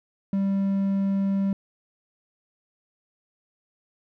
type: tone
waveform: triangle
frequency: 196 Hz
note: G3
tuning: in tune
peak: -19 dBFS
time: 0.33-1.53 s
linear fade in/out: 2 ms
effects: none